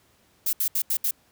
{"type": "noise bursts at uneven times", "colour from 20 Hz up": "violet", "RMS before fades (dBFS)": -24, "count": 5, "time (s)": [[0.46, 0.53], [0.6, 0.68], [0.75, 0.82], [0.9, 0.97], [1.04, 1.11]], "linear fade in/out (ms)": 5, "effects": ["pink hiss -62 dBFS RMS until 1.31 s", "high-pass 60 Hz 12 dB/octave"]}